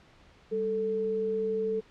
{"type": "tone pair together", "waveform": "sine", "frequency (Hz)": [197.2, 441], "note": ["G3", "A4"], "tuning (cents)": [11, 4], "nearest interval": "octave + major second", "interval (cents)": 1393, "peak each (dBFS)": [-37, -27], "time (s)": [0.51, 1.81], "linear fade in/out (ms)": 20, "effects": ["pink hiss -58 dBFS RMS until 1.9 s", "low-pass 4000 Hz 12 dB/octave"]}